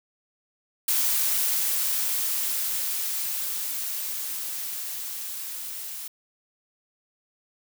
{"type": "noise with level ramp", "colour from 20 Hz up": "blue", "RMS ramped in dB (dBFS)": [-23, -36], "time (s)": [0.88, 6.08], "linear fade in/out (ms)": 5, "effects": []}